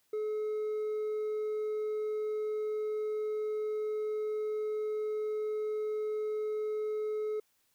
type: tone with hard clipping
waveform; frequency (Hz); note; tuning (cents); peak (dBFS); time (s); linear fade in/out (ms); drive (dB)
sine; 427.8; A4; -49; -32; 0.13-7.4; 5; 2
effects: white hiss -73 dBFS RMS until 7.74 s